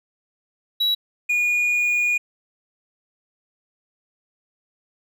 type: tone pair in turn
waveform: triangle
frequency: 3900 / 2443 Hz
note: B7 / D#7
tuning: -23 / -32 cents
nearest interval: minor sixth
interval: 809 cents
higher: first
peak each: -16 dBFS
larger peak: neither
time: 0.8-0.95 / 1.29-2.18 s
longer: second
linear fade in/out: 10 ms
effects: none